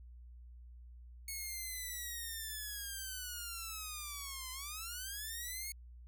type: linear two-way sweep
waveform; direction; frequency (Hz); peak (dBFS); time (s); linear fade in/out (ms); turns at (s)
5% pulse; down then up; 2200 to 1019 to 2200; -31; 1.28-5.72; 2; 4.51
effects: added 60 Hz sine -51 dBFS peak until 6.07 s